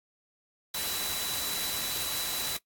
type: tone in noise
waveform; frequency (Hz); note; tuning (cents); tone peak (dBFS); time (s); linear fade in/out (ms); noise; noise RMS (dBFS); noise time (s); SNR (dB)
sine; 3954; B7; +1; -36; 0.74-2.57; 5; white; -33; 0.74-2.57; -6
effects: noise-tail reverb RT60 0.1 s tail -18 dB re dry + AAC 64 kbps